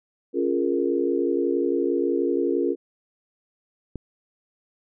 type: chord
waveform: sine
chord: Bb minor seventh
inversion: first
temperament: equal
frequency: 277.2 / 349.2 / 415.3 / 466.2 Hz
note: Db4 / F4 / Ab4 / Bb4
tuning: 0 / 0 / 0 / 0 cents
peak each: -26 / -24 / -27 / -27 dBFS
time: 0.33-2.76 s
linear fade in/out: 50 ms
type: click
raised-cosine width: 3 ms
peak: -19 dBFS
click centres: 3.957 s
effects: none